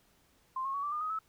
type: tone with pitch steps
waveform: sine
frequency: 1046.5 / 1085.3 / 1125.5 / 1167.2 / 1210.5 / 1255.3 / 1301.9 Hz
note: C6 / C#6 / C#6 / D6 / D#6 / D#6 / E6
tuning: 0 / -37 / +26 / -11 / -48 / +15 / -22 cents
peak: -32 dBFS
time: 0.56-1.19 s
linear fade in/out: 5 ms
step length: 90 ms
effects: pink hiss -68 dBFS RMS until 1.28 s